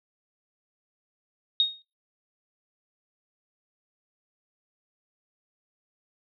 sine tone with exponential decay, 3729 Hz, A#7, in tune, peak -15 dBFS, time 1.6-1.82 s, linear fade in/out 1 ms, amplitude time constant 47 ms, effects noise-tail reverb RT60 0.2 s tail -18 dB re dry

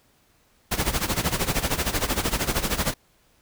pink noise with tremolo, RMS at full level -22 dBFS, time 0.71-2.94 s, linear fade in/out 10 ms, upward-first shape sine, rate 13 Hz, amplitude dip 80%, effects pink hiss -62 dBFS RMS until 3.41 s

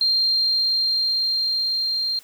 sine tone with level ramp, 4186 Hz, C8, in tune, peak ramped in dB -16 to -21 dBFS, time 0.01-2.19 s, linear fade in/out 2 ms, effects white hiss -50 dBFS RMS until 2.23 s

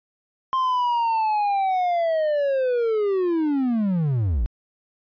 triangle linear sweep, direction down, 1057 to 46.78 Hz, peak -17 dBFS, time 0.53-4.46 s, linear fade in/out 0 ms, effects resampled to 11025 Hz

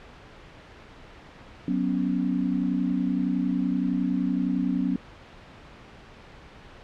sine chord, F# suspended fourth, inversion none, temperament just, 185 / 246.7 / 277.5 Hz, F#3 / B3 / C#4, 0 / -2 / +2 cents, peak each -27 dBFS, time 1.68-4.96 s, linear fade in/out 2 ms, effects pink hiss -47 dBFS RMS until 6.83 s + low-pass 3000 Hz 12 dB/octave

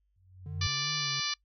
sine tone with exponential growth, 92.5 Hz, F#2, in tune, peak -27 dBFS, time 0.16-0.67 s, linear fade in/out 5 ms, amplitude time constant 110 ms
triangle tone with vibrato, 144.5 Hz, D3, 28 cents flat, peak -37 dBFS, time 0.46-1.2 s, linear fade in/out 2 ms, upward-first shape sine, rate 2.6 Hz, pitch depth 74 cents each way
harmonic tone, 587.3 Hz, D5, in tune, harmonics 2 / 3 / 4 / 5 / 6 / 7 / 8 / 9 / 10, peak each -40 / -41 / -39 / -40 / -38 / -37 / -36 / -42 / -40 dBFS, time 0.61-1.34 s, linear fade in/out 5 ms
effects noise-tail reverb RT60 0.1 s tail -24 dB re dry + added 50 Hz sine -70 dBFS peak until 1.44 s

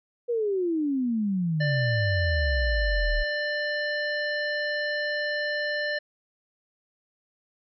sine exponential sweep, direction down, 489 to 35.51 Hz, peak -23 dBFS, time 0.28-3.24 s, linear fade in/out 20 ms
harmonic tone, 593 Hz, D5, 17 cents sharp, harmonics 1 / 3 / 5 / 7 / 9, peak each -30 / -28 / -41 / -37 / -46 dBFS, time 1.6-5.99 s, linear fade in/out 10 ms
effects none

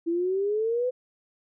sine exponential sweep, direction up, 329.6 to 511 Hz, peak -23 dBFS, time 0.06-0.91 s, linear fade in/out 20 ms, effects none

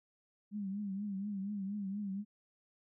sine tone with vibrato, 200 Hz, G3, 35 cents sharp, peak -36 dBFS, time 0.51-2.25 s, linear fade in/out 50 ms, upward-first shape triangle, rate 4.2 Hz, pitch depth 100 cents each way, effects none

